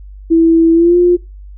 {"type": "tone with pitch glide", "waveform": "sine", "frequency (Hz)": [329.3, 352.9], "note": ["E4", "F4"], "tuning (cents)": [-2, 18], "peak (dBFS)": -5, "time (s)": [0.3, 1.17], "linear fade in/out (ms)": 20, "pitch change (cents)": 120, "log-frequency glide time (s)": [0.73, 0.97], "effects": ["noise-tail reverb RT60 0.2 s tail -19 dB re dry", "added 49 Hz sine -30 dBFS peak until 1.57 s"]}